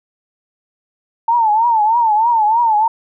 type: tone with vibrato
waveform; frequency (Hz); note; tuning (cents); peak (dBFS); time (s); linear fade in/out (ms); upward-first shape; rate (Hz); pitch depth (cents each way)
sine; 896; A5; +31; -10; 1.28-2.88; 5; triangle; 3.2; 140
effects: none